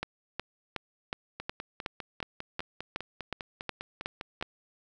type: two click trains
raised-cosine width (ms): 0.3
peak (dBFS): -21 / -16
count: 16 / 13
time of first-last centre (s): 1.4-4.412 / 0.03-4.426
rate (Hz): 4.98 / 2.73
effects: none